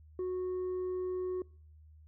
triangle tone with tanh clipping, 367.1 Hz, F#4, 14 cents flat, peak -33 dBFS, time 0.19-1.42 s, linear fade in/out 2 ms, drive 7 dB, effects noise-tail reverb RT60 0.5 s tail -25 dB re dry + added 77 Hz sine -54 dBFS peak until 2.07 s

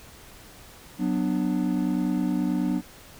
triangle chord, B minor, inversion second, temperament just, 185.21 / 246.9 / 296.3 Hz, F#3 / B3 / D4, +2 / 0 / +15 cents, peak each -25 dBFS, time 0.98-2.82 s, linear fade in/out 50 ms, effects pink hiss -48 dBFS RMS until 3.19 s

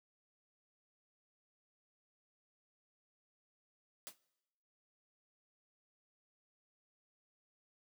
white noise with exponential decay, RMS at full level -43 dBFS, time 4.07-4.17 s, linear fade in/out 0 ms, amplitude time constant 21 ms, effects noise-tail reverb RT60 1.0 s tail -22 dB re dry + high-pass 150 Hz 12 dB/octave

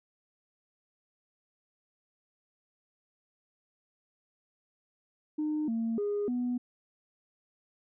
sine tone with pitch steps, 304.6 / 227.6 / 410.9 / 246 Hz, D#4 / A#3 / G#4 / B3, -37 / -41 / -18 / -7 cents, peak -27 dBFS, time 5.38-6.58 s, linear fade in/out 10 ms, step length 300 ms, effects tanh soft clip ceiling -25 dBFS

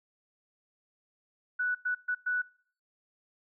sine tone bursts at uneven times, 1480 Hz, F#6, in tune, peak -27 dBFS, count 4, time 1.59-1.75 / 1.85-1.95 / 2.08-2.15 / 2.26-2.42 s, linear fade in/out 10 ms, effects noise-tail reverb RT60 0.6 s tail -25 dB re dry

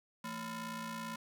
sawtooth ring-modulated tone, 392 Hz, G4, in tune, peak -33 dBFS, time 0.24-1.16 s, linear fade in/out 5 ms, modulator 617 Hz, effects none

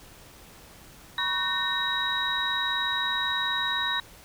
sine tone cluster, 970 / 1109 / 1517 / 1834 / 3833 Hz, B5 / C#6 / F#6 / A#6 / A#7, -31 / 0 / +43 / -29 / +47 cents, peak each -34 / -34 / -35 / -30 / -28 dBFS, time 1.18-4 s, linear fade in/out 2 ms, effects pink hiss -50 dBFS RMS until 4.24 s

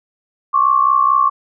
sine tone pair together, 1084 / 1148.5 Hz, C#6 / D6, -39 / -39 cents, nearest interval minor second, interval 100 cents, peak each -13 dBFS, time 0.53-1.3 s, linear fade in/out 20 ms, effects none

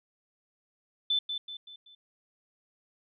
sine tone with echo, 3520 Hz, A7, in tune, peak -24 dBFS, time 1.1-1.19 s, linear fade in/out 5 ms, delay 190 ms, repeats 4, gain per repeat -7 dB, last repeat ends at 1.95 s, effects none

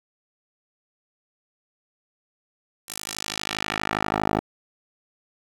10% pulse tone with band-pass filter sweep, 52.4 Hz, G#1, 16 cents sharp, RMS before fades -28 dBFS, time 2.88-4.4 s, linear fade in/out 5 ms, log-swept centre 11000 to 600 Hz, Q 0.95, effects 8-bit

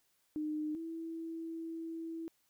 sine tone pair in turn, 305.2 / 327.9 Hz, D#4 / E4, -33 / -9 cents, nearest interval minor second, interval 124 cents, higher second, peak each -34 / -39 dBFS, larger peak first, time 0.36-0.75 / 0.75-2.28 s, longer second, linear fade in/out 0 ms, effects white hiss -75 dBFS RMS until 2.49 s

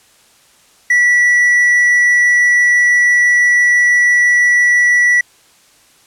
triangle tone, 1951 Hz, B6, 22 cents flat, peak -6 dBFS, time 0.9-5.21 s, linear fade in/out 5 ms, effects white hiss -49 dBFS RMS until 6.06 s + low-pass 10000 Hz 12 dB/octave

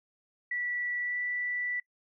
sine tone with pitch glide, 1954 to 1967.6 Hz, B6 to B6, -19 to -7 cents, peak -30 dBFS, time 0.51-1.8 s, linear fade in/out 5 ms, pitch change +12 cents, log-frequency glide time 1-1.18 s, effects noise-tail reverb RT60 0.1 s tail -23 dB re dry

